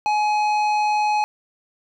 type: tone with tanh clipping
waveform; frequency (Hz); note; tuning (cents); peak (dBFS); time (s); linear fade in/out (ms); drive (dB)
sine; 843; G#5; +26; -19; 0.06-1.24; 0; 12
effects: none